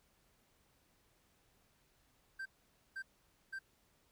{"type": "tone bursts", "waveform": "triangle", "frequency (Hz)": 1568, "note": "G6", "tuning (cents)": 0, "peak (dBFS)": -39, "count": 3, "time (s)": [2.39, 3.591], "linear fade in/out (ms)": 10, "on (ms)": 67, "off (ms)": 500, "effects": ["pink hiss -73 dBFS RMS until 4.11 s"]}